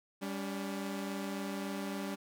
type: tone pair together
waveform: sawtooth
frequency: 197.9 / 285 Hz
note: G3 / C#4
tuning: +17 / +48 cents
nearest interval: tritone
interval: 631 cents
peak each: -34 / -37 dBFS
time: 0.21-2.16 s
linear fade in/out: 20 ms
effects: none